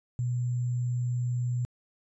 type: tone with sample-and-hold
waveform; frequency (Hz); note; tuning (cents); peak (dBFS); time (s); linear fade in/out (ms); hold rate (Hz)
sine; 123; B2; -7; -26; 0.19-1.65; 0; 7350
effects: resampled to 22050 Hz